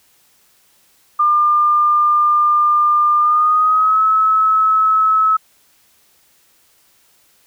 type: tone with pitch glide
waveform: sine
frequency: 1200 to 1293.6 Hz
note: D6 to E6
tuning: +37 to -33 cents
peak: -10 dBFS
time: 1.19-5.37 s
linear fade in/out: 10 ms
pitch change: +130 cents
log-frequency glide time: 3.19-4.02 s
effects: white hiss -55 dBFS RMS until 7.46 s